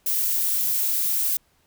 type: noise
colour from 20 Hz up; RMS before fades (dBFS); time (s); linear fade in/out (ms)
violet; -23; 0.06-1.37; 5
effects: pink hiss -64 dBFS RMS until 1.66 s